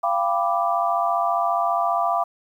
sine chord, G dominant seventh, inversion third, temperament equal with one note detuned, 689.2 / 784 / 987.8 / 1174.7 Hz, F5 / G5 / B5 / D6, -23 / 0 / 0 / 0 cents, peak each -22 / -26 / -27 / -24 dBFS, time 0.03-2.24 s, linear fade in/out 10 ms, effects 9-bit

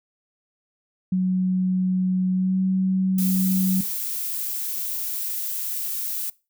sine tone with pitch glide, 185 to 188.23 Hz, F#3 to F#3, 0 to +30 cents, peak -18 dBFS, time 1.12-3.81 s, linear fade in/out 5 ms, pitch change +30 cents, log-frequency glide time 2.33-2.59 s
violet noise, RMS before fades -28 dBFS, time 3.18-6.3 s, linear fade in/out 5 ms
effects noise-tail reverb RT60 0.3 s tail -22 dB re dry

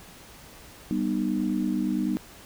sine chord, G augmented, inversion none, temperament just, 196 / 245 / 306.2 Hz, G3 / B3 / D#4, 0 / -14 / -28 cents, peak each -28 dBFS, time 0.91-2.17 s, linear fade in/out 0 ms, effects pink hiss -48 dBFS RMS until 2.45 s

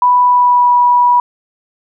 sine tone with pitch glide, 987.8 to 975.3 Hz, B5 to B5, 0 to -22 cents, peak -6 dBFS, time 0.02-1.2 s, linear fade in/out 2 ms, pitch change -22 cents, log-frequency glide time 0.24-0.71 s, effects none

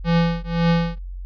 square tone with tremolo, 168.7 Hz, E3, 40 cents sharp, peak -14 dBFS, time 0.04-0.99 s, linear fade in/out 50 ms, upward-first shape triangle, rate 1.9 Hz, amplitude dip 100%, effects added 45 Hz sine -29 dBFS peak until 1.25 s + resampled to 11025 Hz

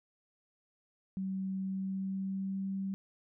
sine tone with pitch glide, 190.9 to 193.68 Hz, G3 to G3, -46 to -21 cents, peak -33 dBFS, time 1.17-2.94 s, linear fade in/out 0 ms, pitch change +25 cents, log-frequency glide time 1.56-2.69 s, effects none

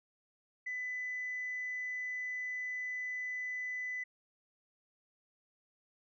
sine tone, 2000 Hz, B6, 21 cents sharp, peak -35 dBFS, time 0.66-4.04 s, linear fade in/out 10 ms, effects tanh soft clip ceiling -32 dBFS

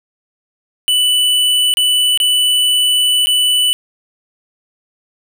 square tone with dropouts, 2978 Hz, F#7, 11 cents sharp, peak -11 dBFS, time 0.88-3.73 s, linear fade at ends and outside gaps 0 ms, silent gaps 1.739-1.771 / 2.175-2.201 / 3.26-3.27 s, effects none

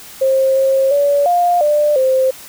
sine tone with pitch steps, 532 / 536 / 571 / 704 / 594 / 523 Hz, C5 / C5 / D5 / F5 / D5 / C5, +29 / +42 / -49 / +14 / +20 / -1 cents, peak -10 dBFS, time 0.21-2.31 s, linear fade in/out 10 ms, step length 350 ms, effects white hiss -36 dBFS RMS until 2.48 s

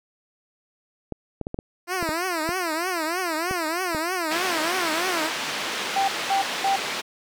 clicks, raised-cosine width 2 ms, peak -16 dBFS, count 10, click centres 1.123 / 1.413 / 1.469 / 1.544 / 1.589 / 2.027 / 2.091 / 2.491 / 3.511 / 3.948 s
10% pulse tone with vibrato, 341 Hz, F4, 41 cents flat, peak -16 dBFS, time 1.87-5.31 s, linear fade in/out 50 ms, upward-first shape triangle, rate 3.2 Hz, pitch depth 200 cents each way
white band-pass noise, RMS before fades -29 dBFS, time 4.3-7.02 s, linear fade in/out 20 ms, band 240 to 3600 Hz, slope 12 dB/octave
sine tone bursts, 784 Hz, G5, in tune, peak -19 dBFS, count 3, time 5.96-6.76 s, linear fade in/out 5 ms, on 120 ms, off 220 ms
effects none

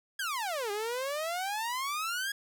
sawtooth exponential two-way sweep, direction down then up, 1670 to 399.8 to 1670 Hz, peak -28 dBFS, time 0.19-2.32 s, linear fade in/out 5 ms, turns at 0.71 s, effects none

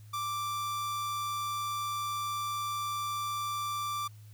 45% pulse tone, 1174.7 Hz, D6, in tune, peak -32 dBFS, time 0.13-4.08 s, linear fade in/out 10 ms, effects added 106 Hz sine -48 dBFS peak until 4.33 s + white hiss -64 dBFS RMS until 4.33 s

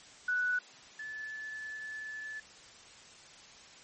sine tone pair in turn, 1480 / 1736.7 Hz, F#6 / A6, 0 / -23 cents, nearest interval minor third, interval 277 cents, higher second, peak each -28 / -39 dBFS, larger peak first, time 0.28-0.59 / 0.99-2.4 s, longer second, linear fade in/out 5 ms, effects white hiss -54 dBFS RMS until 3.83 s + MP3 32 kbps

